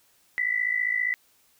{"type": "tone pair together", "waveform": "sine", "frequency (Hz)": [1957, 2012], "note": ["B6", "B6"], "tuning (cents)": [-16, 32], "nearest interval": "unison", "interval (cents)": 48, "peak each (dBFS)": [-26, -26], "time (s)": [0.38, 1.14], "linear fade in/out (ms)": 0, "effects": ["white hiss -63 dBFS RMS until 1.59 s"]}